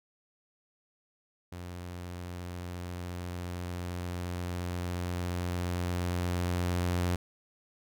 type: tone with level ramp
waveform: sawtooth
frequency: 88.6 Hz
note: F2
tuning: 25 cents sharp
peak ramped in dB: -36 to -23 dBFS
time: 1.52-7.16 s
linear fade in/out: 5 ms
effects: none